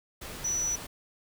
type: tone in noise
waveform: sine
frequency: 5920 Hz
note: F#8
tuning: in tune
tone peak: -27 dBFS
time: 0.44-0.76 s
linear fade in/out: 10 ms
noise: pink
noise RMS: -41 dBFS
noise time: 0.21-0.87 s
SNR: +11 dB
effects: none